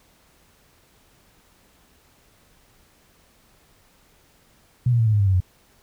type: tone with pitch steps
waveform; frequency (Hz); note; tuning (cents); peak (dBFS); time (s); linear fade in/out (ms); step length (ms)
sine; 123.47 / 118.24 / 113.22 / 108.42 / 103.83 / 99.42 / 95.21 / 91.17; B2 / A#2 / A2 / A2 / G#2 / G2 / G2 / F#2; 0 / +25 / +50 / -25 / 0 / +25 / -50 / -25; -15; 4.86-5.404; 5; 68
effects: pink hiss -58 dBFS RMS until 5.82 s